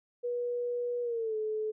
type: tone with pitch glide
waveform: sine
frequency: 484.7 to 431.8 Hz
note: B4 to A4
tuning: -32 to -33 cents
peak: -30 dBFS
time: 0.23-1.72 s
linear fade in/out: 20 ms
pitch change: -201 cents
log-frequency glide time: 1.02-1.36 s
effects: none